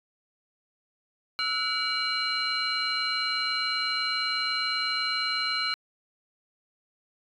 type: tone cluster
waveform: sine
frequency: 1315 / 1463 / 2287 / 2873 / 4113 Hz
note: E6 / F#6 / D7 / F7 / C8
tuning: -5 / -20 / -47 / +48 / -30 cents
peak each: -32 / -34 / -32 / -34 / -28 dBFS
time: 1.39-5.74 s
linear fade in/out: 0 ms
effects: tanh soft clip ceiling -18 dBFS